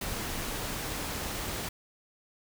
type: noise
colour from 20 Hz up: pink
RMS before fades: -35 dBFS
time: 0.01-1.69 s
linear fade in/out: 5 ms
effects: none